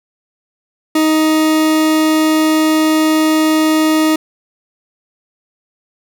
40% pulse tone, 313.1 Hz, D#4, 11 cents sharp, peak -9 dBFS, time 0.95-4.16 s, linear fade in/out 5 ms, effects none

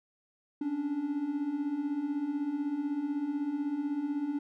triangle beating tone pair, 275.9 / 291.9 Hz, C#4 / D4, -8 / -10 cents, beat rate 16 Hz, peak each -35 / -29 dBFS, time 0.61-4.39 s, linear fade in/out 5 ms, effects none

